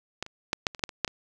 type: clicks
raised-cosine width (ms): 0.2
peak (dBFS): -14 / -25 / -8 / -6 / -23 / -25 / -7 / -23 / -6 / -17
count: 10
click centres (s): 0.226 / 0.264 / 0.531 / 0.668 / 0.748 / 0.794 / 0.838 / 0.892 / 1.047 / 1.078
effects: none